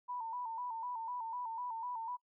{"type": "tone with vibrato", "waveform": "sine", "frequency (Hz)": 943, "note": "A#5", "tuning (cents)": 20, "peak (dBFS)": -38, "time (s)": [0.08, 2.17], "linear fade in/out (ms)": 20, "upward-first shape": "square", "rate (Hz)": 4, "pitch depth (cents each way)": 76, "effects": ["noise-tail reverb RT60 0.1 s tail -23 dB re dry"]}